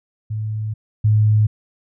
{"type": "tone pair in turn", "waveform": "sine", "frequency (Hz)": [108.1, 107.04], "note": ["A2", "A2"], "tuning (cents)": [-30, -47], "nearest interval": "unison", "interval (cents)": 17, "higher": "first", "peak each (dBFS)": [-21, -11], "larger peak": "second", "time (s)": [[0.3, 0.74], [1.04, 1.47]], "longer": "first", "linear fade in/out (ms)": 10, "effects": []}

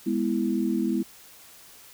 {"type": "chord", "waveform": "sine", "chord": "E major", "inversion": "first", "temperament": "equal with one note detuned", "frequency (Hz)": [206.6, 246.9, 329.6], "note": ["G#3", "B3", "E4"], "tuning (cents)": [-9, 0, 0], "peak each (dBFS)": -27, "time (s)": [0.06, 1.03], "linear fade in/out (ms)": 10, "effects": ["white hiss -50 dBFS RMS until 1.93 s"]}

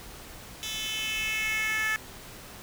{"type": "tone with high-pass filter sweep", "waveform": "10% pulse", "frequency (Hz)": 434.9, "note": "A4", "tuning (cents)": -20, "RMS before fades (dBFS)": -30, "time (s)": [0.63, 1.96], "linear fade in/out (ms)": 0, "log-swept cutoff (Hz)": [3700, 1700], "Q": 3.7, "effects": ["pink hiss -45 dBFS RMS until 2.62 s"]}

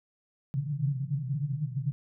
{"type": "band-pass noise", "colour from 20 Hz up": "white", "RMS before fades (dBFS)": -31, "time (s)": [0.54, 1.92], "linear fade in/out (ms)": 0, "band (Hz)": [130, 150], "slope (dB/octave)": 96, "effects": []}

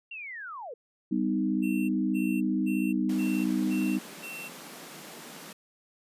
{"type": "linear sweep", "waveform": "sine", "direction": "down", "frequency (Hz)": [2794, 436.4], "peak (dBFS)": -37, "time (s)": [0.11, 0.74], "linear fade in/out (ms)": 5}
{"type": "chord", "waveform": "sine", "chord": "G augmented", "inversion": "none", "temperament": "equal with one note detuned", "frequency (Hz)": [196, 252.7, 311.1], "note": ["G3", "B3", "D#4"], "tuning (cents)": [0, 40, 0], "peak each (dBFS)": -29, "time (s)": [1.11, 3.99], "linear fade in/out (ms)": 10}
{"type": "tone bursts", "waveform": "square", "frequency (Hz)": 2700, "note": "E7", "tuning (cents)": 41, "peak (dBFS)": -39, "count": 6, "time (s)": [1.62, 4.49], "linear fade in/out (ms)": 20, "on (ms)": 270, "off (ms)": 250}
{"type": "high-pass noise", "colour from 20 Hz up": "pink", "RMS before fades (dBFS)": -45, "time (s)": [3.09, 5.53], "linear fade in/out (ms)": 5, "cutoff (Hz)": 150, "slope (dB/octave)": 96}
{"effects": ["resampled to 32000 Hz"]}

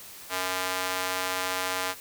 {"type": "tone with high-pass filter", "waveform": "square", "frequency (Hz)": 92.5, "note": "F#2", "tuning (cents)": 0, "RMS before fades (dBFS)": -30, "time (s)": [0.29, 1.95], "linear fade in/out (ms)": 50, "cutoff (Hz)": 860, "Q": 0.75, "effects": ["white hiss -45 dBFS RMS until 2 s"]}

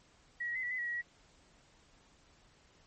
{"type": "tone with pitch steps", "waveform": "sine", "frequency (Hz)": [1919, 1904, 2040, 1947, 2021, 1921, 1909, 1920], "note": ["A#6", "A#6", "C7", "B6", "B6", "B6", "A#6", "B6"], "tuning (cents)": [50, 36, -44, -25, 39, -48, 41, -49], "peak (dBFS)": -34, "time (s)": [0.4, 1.016], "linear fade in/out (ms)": 10, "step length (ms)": 77, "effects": ["pink hiss -65 dBFS RMS until 2.86 s", "MP3 32 kbps"]}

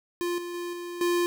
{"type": "tone with level steps", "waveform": "square", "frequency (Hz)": 349.2, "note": "F4", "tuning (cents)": 0, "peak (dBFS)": [-27, -34, -32, -35, -23], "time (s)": [0.21, 1.26], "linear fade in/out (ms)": 0, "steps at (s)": [0.38, 0.54, 0.73, 1.01], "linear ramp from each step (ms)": 2, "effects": []}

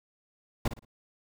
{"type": "noise with echo", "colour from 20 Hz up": "brown", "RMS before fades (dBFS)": -26, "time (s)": [0.65, 0.68], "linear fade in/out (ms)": 5, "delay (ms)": 57, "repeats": 3, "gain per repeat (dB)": -11, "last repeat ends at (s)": 0.851, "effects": []}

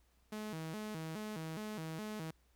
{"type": "tone with vibrato", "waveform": "sawtooth", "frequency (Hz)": 185, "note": "F#3", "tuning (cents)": 0, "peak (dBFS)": -37, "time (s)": [0.32, 2.31], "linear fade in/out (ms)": 5, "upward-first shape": "square", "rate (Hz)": 2.4, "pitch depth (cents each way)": 250, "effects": ["added 60 Hz sine -70 dBFS peak until 2.55 s", "pink hiss -75 dBFS RMS until 2.55 s"]}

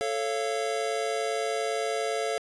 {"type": "chord", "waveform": "square", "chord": "A augmented", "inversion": "none", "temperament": "just", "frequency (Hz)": [440, 550, 687.5], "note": ["A4", "C#5", "E#5"], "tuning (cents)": [0, -14, -27], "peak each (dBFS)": [-31, -34, -32], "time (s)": [0.01, 2.38], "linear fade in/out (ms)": 0, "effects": ["resampled to 24000 Hz", "9-bit"]}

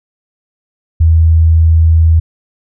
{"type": "tone", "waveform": "sine", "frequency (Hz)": 81.2, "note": "E2", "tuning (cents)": -26, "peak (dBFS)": -4, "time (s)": [1, 2.2], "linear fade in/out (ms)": 10, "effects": []}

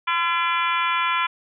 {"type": "harmonic tone with a mistuned harmonic", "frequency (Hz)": 340, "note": "F4", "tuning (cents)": -46, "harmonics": [3, 4, 5, 6, 7, 8, 9, 10], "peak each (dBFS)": [-23, -25, -31, -32, -26, -38, -33, -34], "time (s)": [0.07, 1.27], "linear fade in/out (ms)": 10, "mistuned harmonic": 9, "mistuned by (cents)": -29, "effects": []}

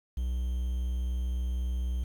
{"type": "tone with quantisation", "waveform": "triangle", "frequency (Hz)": 61.9, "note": "B1", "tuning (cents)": 5, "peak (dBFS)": -26, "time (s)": [0.17, 2.04], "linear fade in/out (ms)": 5, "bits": 9, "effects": []}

